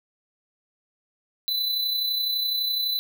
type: tone with amplitude modulation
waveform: square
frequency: 4000 Hz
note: B7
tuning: 21 cents sharp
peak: -22 dBFS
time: 1.48-2.99 s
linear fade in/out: 0 ms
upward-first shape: sine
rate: 31.9 Hz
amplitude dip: 40%
effects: none